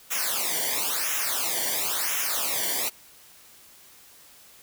white noise with flanger, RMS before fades -27 dBFS, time 0.1-2.9 s, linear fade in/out 20 ms, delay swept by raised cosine 0.22 to 0.78 ms, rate 0.97 Hz, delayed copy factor -0.95, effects white hiss -52 dBFS RMS until 4.62 s

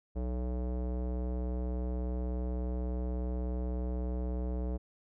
square tone with low-pass filter, 61.74 Hz, B1, in tune, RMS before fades -34 dBFS, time 0.15-4.78 s, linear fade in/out 20 ms, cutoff 550 Hz, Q 1.6, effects none

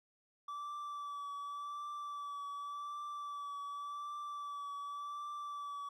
triangle tone with vibrato, 1157 Hz, D6, 26 cents flat, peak -39 dBFS, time 0.48-5.89 s, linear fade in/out 5 ms, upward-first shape triangle, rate 0.88 Hz, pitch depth 27 cents each way, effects none

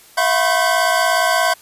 square tone cluster, 660 / 717 / 1001 / 1086 / 1538 Hz, E5 / F5 / B5 / C#6 / G6, +2 / +45 / +23 / -36 / -33 cents, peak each -20 / -21 / -23 / -23 / -20 dBFS, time 0.17-1.54 s, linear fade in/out 10 ms, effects white hiss -46 dBFS RMS until 1.61 s + resampled to 32000 Hz

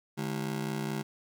30% pulse ring-modulated tone, 178.5 Hz, F3, 38 cents sharp, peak -26 dBFS, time 0.17-1.03 s, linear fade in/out 20 ms, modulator 32.4 Hz, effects none

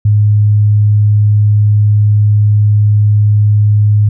sine tone, 104.7 Hz, G#2, 15 cents sharp, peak -5 dBFS, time 0.05-4.09 s, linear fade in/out 5 ms, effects none

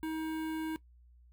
square tone with notch filter, 317.2 Hz, D#4, 33 cents sharp, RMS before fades -36 dBFS, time 0.03-0.76 s, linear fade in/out 0 ms, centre 5600 Hz, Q 0.59, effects noise-tail reverb RT60 0.1 s tail -18 dB re dry + added 60 Hz sine -57 dBFS peak until 1.32 s

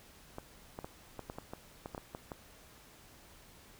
clicks, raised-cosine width 1 ms, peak -27 dBFS, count 12, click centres 0.384 / 0.789 / 0.845 / 1.193 / 1.299 / 1.385 / 1.535 / 1.859 / 1.948 / 1.979 / 2.149 / 2.318 s, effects pink hiss -58 dBFS RMS until 3.79 s

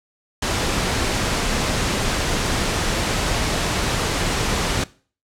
pink noise, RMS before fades -21 dBFS, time 0.42-4.84 s, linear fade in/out 5 ms, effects noise-tail reverb RT60 0.4 s tail -20 dB re dry + low-pass 8000 Hz 12 dB/octave

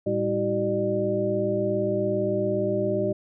sine tone cluster, 112.9 / 200.2 / 323.2 / 380.6 / 600 Hz, A2 / G3 / E4 / F#4 / D5, +45 / +37 / -34 / +49 / +37 cents, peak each -32 / -30 / -31 / -27 / -26 dBFS, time 0.06-3.13 s, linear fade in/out 10 ms, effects none

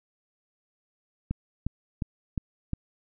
click train, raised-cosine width 5 ms, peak -16 dBFS, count 5, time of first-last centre 1.31-2.733 s, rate 2.81 Hz, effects none

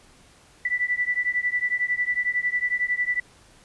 sine beating tone pair, 1967 / 1978 Hz, B6 / B6, -7 / +2 cents, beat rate 11 Hz, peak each -25 dBFS, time 0.65-3.2 s, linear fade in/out 5 ms, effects pink hiss -54 dBFS RMS until 3.64 s + resampled to 24000 Hz

